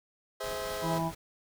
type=chord; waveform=sawtooth; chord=Ab augmented; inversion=none; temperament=just; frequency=415.3 / 519.1 / 648.9 Hz; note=Ab4 / C5 / E5; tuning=0 / -14 / -27 cents; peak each=-36 / -34 / -34 dBFS; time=0.4-0.99 s; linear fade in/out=10 ms
type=noise with tremolo; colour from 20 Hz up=pink; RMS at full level=-43 dBFS; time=0.43-1.15 s; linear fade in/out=10 ms; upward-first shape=sine; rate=4.2 Hz; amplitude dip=35%
type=harmonic tone; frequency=164.3 Hz; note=E3; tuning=5 cents flat; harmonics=1 / 2 / 4 / 5 / 6; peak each=-32 / -36 / -36 / -37 / -35 dBFS; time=0.81-1.12 s; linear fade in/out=50 ms
effects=none